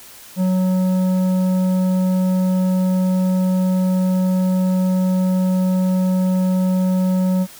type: tone with tanh clipping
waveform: sine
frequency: 185 Hz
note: F#3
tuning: in tune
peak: -16 dBFS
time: 0.36-7.47 s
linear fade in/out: 50 ms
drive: 10 dB
effects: white hiss -41 dBFS RMS until 7.59 s